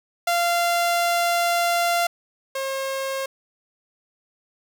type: tone pair in turn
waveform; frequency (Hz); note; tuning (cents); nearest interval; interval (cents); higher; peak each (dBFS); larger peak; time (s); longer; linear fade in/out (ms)
sawtooth; 691 / 537.7; F5 / C5; -19 / +47; major third; 434; first; -15 / -21; first; 0.27-2.07 / 2.55-3.26; first; 5
effects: none